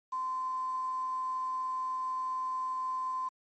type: tone with quantisation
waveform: sine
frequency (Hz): 1032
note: C6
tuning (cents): -24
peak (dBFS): -31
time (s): 0.12-3.29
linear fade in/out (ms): 10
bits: 9
effects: MP3 32 kbps